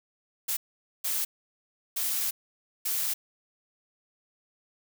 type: noise bursts at uneven times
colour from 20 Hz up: blue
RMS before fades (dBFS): -29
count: 4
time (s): 0.48-0.57 / 1.04-1.25 / 1.96-2.31 / 2.85-3.14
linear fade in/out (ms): 10
effects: none